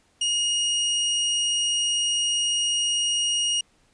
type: tone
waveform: sawtooth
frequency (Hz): 2869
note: F7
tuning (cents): +46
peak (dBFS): -18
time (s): 0.21-3.61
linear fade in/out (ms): 5
effects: pink hiss -63 dBFS RMS until 3.93 s + resampled to 22050 Hz